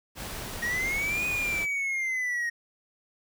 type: noise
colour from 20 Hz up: pink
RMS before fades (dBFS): -37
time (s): 0.15-1.67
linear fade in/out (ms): 50
type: linear two-way sweep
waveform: triangle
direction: up then down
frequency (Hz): 1864.7 to 2489 to 1864.7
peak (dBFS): -25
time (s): 0.62-2.5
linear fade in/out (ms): 10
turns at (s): 1.26
effects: none